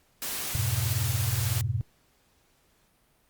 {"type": "noise", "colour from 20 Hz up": "white", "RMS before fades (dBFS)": -33, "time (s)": [0.22, 1.61], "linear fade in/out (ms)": 0}
{"type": "chord", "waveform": "sine", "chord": "F diminished", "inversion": "none", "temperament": "equal with one note detuned", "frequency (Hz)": [87.31, 103.83, 125.48], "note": ["F2", "Ab2", "Cb3"], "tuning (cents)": [0, 0, 28], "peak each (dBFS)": [-33, -29, -29], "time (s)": [0.55, 1.81], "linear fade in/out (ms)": 0}
{"effects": ["pink hiss -66 dBFS RMS until 3.29 s", "Opus 48 kbps"]}